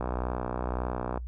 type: click train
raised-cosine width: 1 ms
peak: -17 dBFS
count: 73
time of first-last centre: 0.01-1.175 s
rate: 61.8 Hz
effects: noise-tail reverb RT60 0.1 s tail -22 dB re dry + added 60 Hz sine -34 dBFS peak until 1.27 s